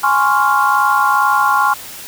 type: chord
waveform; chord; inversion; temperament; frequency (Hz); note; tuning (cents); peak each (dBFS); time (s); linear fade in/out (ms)
sine; Db major seventh; second; equal; 830.6 / 1046.5 / 1108.7 / 1396.9; Ab5 / C6 / Db6 / F6; 0 / 0 / 0 / 0; -16; 0.03-1.74; 10
effects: white hiss -32 dBFS RMS until 2.07 s